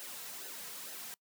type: noise with flanger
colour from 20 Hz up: white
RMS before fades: -45 dBFS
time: 0-1.14 s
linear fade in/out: 0 ms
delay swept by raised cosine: 0.86 to 3.46 ms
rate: 2.2 Hz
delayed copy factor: -0.65
effects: noise-tail reverb RT60 0.1 s tail -24 dB re dry + high-pass 200 Hz 12 dB/octave